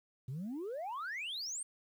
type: exponential sweep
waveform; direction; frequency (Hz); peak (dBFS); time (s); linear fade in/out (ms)
sine; up; 120 to 9100; -36; 0.28-1.63; 5
effects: tanh soft clip ceiling -36 dBFS + 11-bit